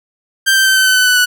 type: tone with pitch steps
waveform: sawtooth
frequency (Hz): 1573 / 1559.4 / 1546 / 1532.6 / 1519.4 / 1506.3 / 1493.3 / 1480.4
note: G6 / G6 / G6 / G6 / F#6 / F#6 / F#6 / F#6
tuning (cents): +6 / -10 / -24 / -40 / +46 / +31 / +16 / 0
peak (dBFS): -5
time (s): 0.46-1.26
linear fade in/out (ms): 20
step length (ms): 100
effects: none